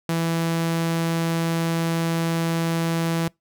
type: tone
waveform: sawtooth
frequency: 165.7 Hz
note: E3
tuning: 9 cents sharp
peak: -17 dBFS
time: 0.09-3.28 s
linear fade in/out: 2 ms
effects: noise-tail reverb RT60 0.2 s tail -26 dB re dry